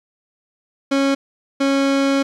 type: tone pair in turn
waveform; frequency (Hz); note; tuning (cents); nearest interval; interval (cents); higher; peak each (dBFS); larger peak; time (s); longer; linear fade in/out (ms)
30% pulse; 274.8 / 274.8; C#4 / C#4; -15 / -15; unison; 0; neither; -12; neither; 0.91-1.15 / 1.6-2.23; second; 10
effects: low-pass 6000 Hz 12 dB/octave + 9-bit